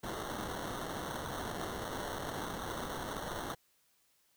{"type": "noise with sample-and-hold", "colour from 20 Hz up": "violet", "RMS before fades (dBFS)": -40, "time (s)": [0.03, 3.55], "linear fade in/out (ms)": 10, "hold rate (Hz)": 2450, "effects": ["white hiss -72 dBFS RMS until 4.36 s"]}